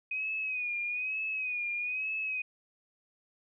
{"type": "tone with vibrato", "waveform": "sine", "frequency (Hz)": 2500, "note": "D#7", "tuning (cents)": 8, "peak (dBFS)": -31, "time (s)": [0.11, 2.42], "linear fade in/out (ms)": 5, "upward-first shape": "sine", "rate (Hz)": 1.1, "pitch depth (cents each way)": 66, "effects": []}